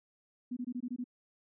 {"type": "tone bursts", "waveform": "sine", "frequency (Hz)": 246.9, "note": "B3", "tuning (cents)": 0, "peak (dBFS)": -34, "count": 7, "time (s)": [0.51, 1.042], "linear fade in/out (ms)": 10, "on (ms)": 58, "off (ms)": 21, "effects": []}